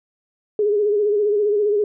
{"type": "tone with vibrato", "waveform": "sine", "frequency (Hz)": 415.3, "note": "G#4", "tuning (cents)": 0, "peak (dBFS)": -15, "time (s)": [0.59, 1.84], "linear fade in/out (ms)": 2, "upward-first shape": "sine", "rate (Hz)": 15, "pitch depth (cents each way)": 54, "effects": []}